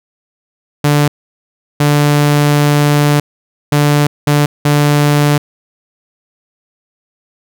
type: tone bursts at uneven times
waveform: sawtooth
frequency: 146.5 Hz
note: D3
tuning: 4 cents flat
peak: -4 dBFS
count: 5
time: 0.84-1.08 / 1.8-3.2 / 3.72-4.07 / 4.27-4.46 / 4.65-5.38 s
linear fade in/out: 5 ms
effects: none

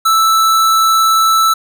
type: tone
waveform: square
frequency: 1318.5 Hz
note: E6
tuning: in tune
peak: -9 dBFS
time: 0.05-1.54 s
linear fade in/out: 10 ms
effects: none

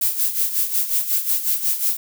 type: noise with tremolo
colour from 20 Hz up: violet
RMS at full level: -18 dBFS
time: 0.01-1.97 s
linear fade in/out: 5 ms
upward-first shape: sine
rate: 5.5 Hz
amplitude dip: 70%
effects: none

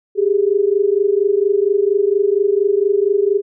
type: tone pair together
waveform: sine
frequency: 391 / 415.3 Hz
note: G4 / G#4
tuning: -4 / 0 cents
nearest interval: minor second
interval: 104 cents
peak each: -15 dBFS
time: 0.15-3.42 s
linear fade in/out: 50 ms
effects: none

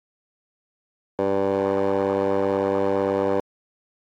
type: tone with band-pass filter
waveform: 15% pulse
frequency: 98 Hz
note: G2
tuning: in tune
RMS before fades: -22 dBFS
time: 1.19-3.4 s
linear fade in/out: 0 ms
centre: 570 Hz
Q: 5.9
effects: AAC 48 kbps

